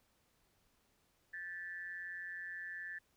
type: tone with amplitude modulation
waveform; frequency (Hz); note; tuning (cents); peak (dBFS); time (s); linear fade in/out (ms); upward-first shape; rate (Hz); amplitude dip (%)
sine; 1754; A6; -6; -39; 1.33-2.99; 10; sine; 179; 75
effects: pink hiss -75 dBFS RMS until 3.16 s